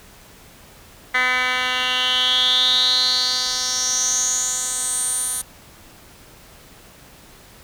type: tone with band-pass filter sweep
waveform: 10% pulse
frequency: 253 Hz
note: B3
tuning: 42 cents sharp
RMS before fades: -20 dBFS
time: 1.14-5.42 s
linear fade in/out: 10 ms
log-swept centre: 2100 to 10000 Hz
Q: 7.5
effects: pink hiss -46 dBFS RMS until 7.63 s